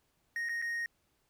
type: tone with dropouts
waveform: triangle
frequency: 1864.7 Hz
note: A#6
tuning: in tune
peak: -31 dBFS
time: 0.36-0.86 s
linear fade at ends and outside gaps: 1 ms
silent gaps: 0.488-0.493 / 0.617-0.623 s
effects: pink hiss -75 dBFS RMS until 1.29 s